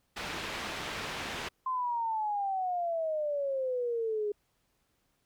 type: low-pass noise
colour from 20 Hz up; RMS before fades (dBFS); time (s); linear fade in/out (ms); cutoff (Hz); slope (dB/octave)
white; -38; 0.16-1.49; 10; 2800; 12
type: exponential sweep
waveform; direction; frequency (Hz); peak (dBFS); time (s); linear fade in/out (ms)
sine; down; 1046.5 to 409.6; -29; 1.66-4.32; 5
effects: pink hiss -75 dBFS RMS until 5.25 s